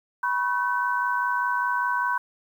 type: tone cluster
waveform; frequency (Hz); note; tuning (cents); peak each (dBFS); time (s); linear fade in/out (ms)
sine; 980 / 1085 / 1523; B5 / C#6 / F#6; -14 / -37 / +50; -25 / -30 / -26; 0.23-2.18; 5
effects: 9-bit